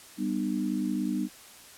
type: chord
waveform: sine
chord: G augmented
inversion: none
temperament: equal with one note detuned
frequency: 196 / 246.9 / 303.3 Hz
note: G3 / B3 / D#4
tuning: 0 / 0 / -44 cents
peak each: -31 dBFS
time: 0.17-1.29 s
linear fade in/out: 50 ms
effects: white hiss -50 dBFS RMS until 1.77 s + low-pass 12000 Hz 12 dB/octave